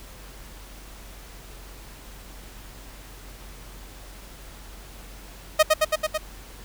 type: tone with echo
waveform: sawtooth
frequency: 622.3 Hz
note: D#5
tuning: in tune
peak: -9 dBFS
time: 5.59-5.63 s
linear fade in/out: 10 ms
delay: 110 ms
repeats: 5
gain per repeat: -2 dB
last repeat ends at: 6.18 s
effects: added 46 Hz sine -43 dBFS peak until 6.64 s + pink hiss -46 dBFS RMS until 6.64 s